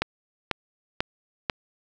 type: click train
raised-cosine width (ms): 0.3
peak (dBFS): -7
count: 4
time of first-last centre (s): 0.02-1.498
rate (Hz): 2.03
effects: none